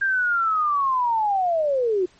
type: linear sweep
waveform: sine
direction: down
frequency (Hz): 1605 to 348.9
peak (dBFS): -18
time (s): 0.01-2.06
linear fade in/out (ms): 10
effects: pink hiss -55 dBFS RMS until 2.19 s + MP3 32 kbps